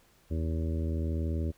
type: harmonic tone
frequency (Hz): 80.6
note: E2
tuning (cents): -38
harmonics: 1 / 2 / 3 / 4 / 5 / 6 / 7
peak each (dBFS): -29 / -39 / -38 / -40 / -43 / -49 / -46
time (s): 0.3-1.52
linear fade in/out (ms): 20
effects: pink hiss -64 dBFS RMS until 1.57 s